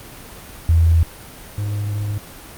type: tone pair in turn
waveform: sine / triangle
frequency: 82.41 / 103.29 Hz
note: E2 / G#2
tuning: 0 / -9 cents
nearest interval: major third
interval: 391 cents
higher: second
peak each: -10 / -18 dBFS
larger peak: first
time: 0.69-1.03 / 1.58-2.18 s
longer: second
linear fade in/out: 0 ms
effects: pink hiss -38 dBFS RMS until 2.57 s + Opus 32 kbps